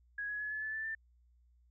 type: tone with pitch steps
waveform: sine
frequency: 1661.2 / 1680.5 / 1700 / 1719.8 / 1739.8 / 1760 / 1780.4 Hz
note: G#6 / G#6 / G#6 / A6 / A6 / A6 / A6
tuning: 0 / +20 / +40 / -40 / -20 / 0 / +20 cents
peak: -36 dBFS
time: 0.18-0.95 s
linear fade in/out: 5 ms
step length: 110 ms
effects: added 60 Hz sine -64 dBFS peak until 1.7 s